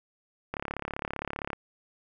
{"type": "click train", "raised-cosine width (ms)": 0.5, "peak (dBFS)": -17, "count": 36, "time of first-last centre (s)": [0.54, 1.532], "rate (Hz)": 35.3, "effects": []}